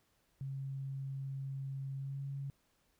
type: tone with pitch glide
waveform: sine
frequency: 135.9 to 138.36 Hz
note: C#3 to C#3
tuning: -34 to -3 cents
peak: -38 dBFS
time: 0.41-2.5 s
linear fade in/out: 0 ms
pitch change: +31 cents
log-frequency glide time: 1.97-2.21 s
effects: pink hiss -75 dBFS RMS until 2.99 s